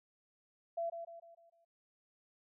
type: tone with echo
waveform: sine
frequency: 674 Hz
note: E5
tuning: 38 cents sharp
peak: -34 dBFS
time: 0.77-0.9 s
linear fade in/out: 10 ms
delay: 150 ms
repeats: 5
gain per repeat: -7 dB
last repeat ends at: 1.65 s
effects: none